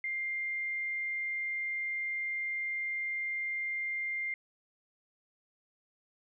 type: tone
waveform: sine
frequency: 2100 Hz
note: C7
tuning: 6 cents sharp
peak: -32 dBFS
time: 0.04-4.34 s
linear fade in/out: 2 ms
effects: none

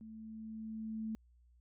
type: tone with level ramp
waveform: sine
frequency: 220 Hz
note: A3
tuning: in tune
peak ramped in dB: -48 to -36 dBFS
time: 0.01-1.15 s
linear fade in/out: 0 ms
effects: added 60 Hz sine -63 dBFS peak until 1.6 s

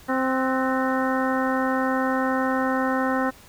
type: harmonic tone with a mistuned harmonic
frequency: 261.6 Hz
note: C4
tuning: in tune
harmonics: 1 / 2 / 3 / 4 / 5 / 6 / 7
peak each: -24 / -27 / -29 / -30 / -31 / -32 / -32 dBFS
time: 0.08-3.31 s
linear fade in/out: 20 ms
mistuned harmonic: 6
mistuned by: -71 cents
effects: pink hiss -49 dBFS RMS until 3.48 s

